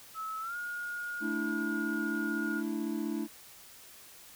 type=tone with pitch glide; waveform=sine; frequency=1298 to 1431.9 Hz; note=E6 to F6; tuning=-27 to +43 cents; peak=-35 dBFS; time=0.14-2.63 s; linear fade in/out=50 ms; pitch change=+170 cents; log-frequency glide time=0.4-0.56 s
type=chord; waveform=triangle; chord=A suspended fourth; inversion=none; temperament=equal; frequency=220 / 293.7 / 329.6 Hz; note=A3 / D4 / E4; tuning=0 / 0 / 0 cents; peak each=-34 dBFS; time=1.2-3.28 s; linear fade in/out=50 ms
effects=white hiss -53 dBFS RMS until 4.35 s